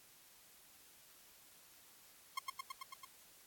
sawtooth tone with echo, 1068 Hz, C6, 35 cents sharp, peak -32 dBFS, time 2.37-2.39 s, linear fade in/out 5 ms, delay 110 ms, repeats 6, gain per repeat -2 dB, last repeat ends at 3.05 s, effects white hiss -63 dBFS RMS until 3.46 s + AAC 64 kbps

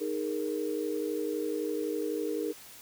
sine chord, D# suspended fourth, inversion none, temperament just, 311.1 / 414.8 / 466.7 Hz, D#4 / G#4 / A#4, 0 / -2 / +2 cents, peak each -34 dBFS, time 0-2.53 s, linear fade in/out 20 ms, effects white hiss -50 dBFS RMS until 2.81 s

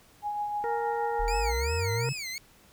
sine tone with tremolo, 830 Hz, G#5, 1 cent flat, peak -27 dBFS, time 0.22-1.54 s, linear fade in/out 50 ms, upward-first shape triangle, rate 6.4 Hz, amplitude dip 40%
harmonic tone, 466.2 Hz, A#4, in tune, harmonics 1 / 2 / 3 / 4, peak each -31 / -37 / -41 / -43 dBFS, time 0.64-2.09 s, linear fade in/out 0 ms
sine exponential sweep, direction up, 36.71 to 142 Hz, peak -28 dBFS, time 1.19-2.13 s, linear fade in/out 10 ms
20% pulse tone with vibrato, 2300 Hz, D7, 37 cents flat, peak -29 dBFS, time 1.28-2.38 s, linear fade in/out 0 ms, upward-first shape sine, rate 2.7 Hz, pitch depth 210 cents each way
effects pink hiss -58 dBFS RMS until 2.72 s

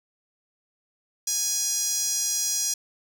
sawtooth tone with high-pass filter, 829 Hz, G#5, 3 cents flat, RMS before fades -26 dBFS, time 1.27-2.74 s, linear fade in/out 5 ms, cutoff 6000 Hz, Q 4.3, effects none

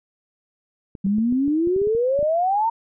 clicks, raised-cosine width 3 ms, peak -23 dBFS, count 12, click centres 0.952 / 1.065 / 1.184 / 1.325 / 1.479 / 1.673 / 1.763 / 1.817 / 1.872 / 1.95 / 2.191 / 2.228 s
sine exponential sweep, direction up, 189.8 to 933 Hz, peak -17 dBFS, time 1.04-2.7 s, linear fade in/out 10 ms
effects none

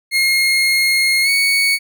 30% pulse tone with pitch glide, 2146 to 2227 Hz, C7 to C#7, +43 to +7 cents, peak -10 dBFS, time 0.11-1.79 s, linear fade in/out 50 ms, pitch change +64 cents, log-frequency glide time 1.23-1.29 s, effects none

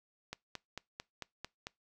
click train, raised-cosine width 0.2 ms, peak -23 dBFS, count 7, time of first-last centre 0.33-1.669 s, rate 4.48 Hz, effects noise-tail reverb RT60 0.2 s tail -24 dB re dry

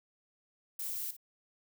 violet noise with echo, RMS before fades -38 dBFS, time 0.79-1.11 s, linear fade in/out 5 ms, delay 57 ms, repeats 1, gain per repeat -13 dB, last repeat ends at 1.167 s, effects none

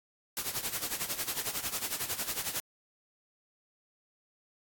white noise with tremolo, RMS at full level -32 dBFS, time 0.37-2.6 s, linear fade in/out 0 ms, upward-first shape sine, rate 11 Hz, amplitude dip 75%, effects AAC 64 kbps

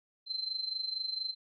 sine tone with amplitude modulation, 4100 Hz, C8, 36 cents flat, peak -30 dBFS, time 0.26-1.35 s, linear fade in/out 50 ms, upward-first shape sine, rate 24.3 Hz, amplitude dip 75%, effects none

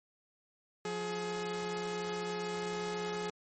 sawtooth tone pair together, 177.2 / 421.5 Hz, F3 / G#4, +25 / +26 cents, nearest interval octave + minor third, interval 1501 cents, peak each -37 / -32 dBFS, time 0.85-3.3 s, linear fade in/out 2 ms, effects MP3 32 kbps

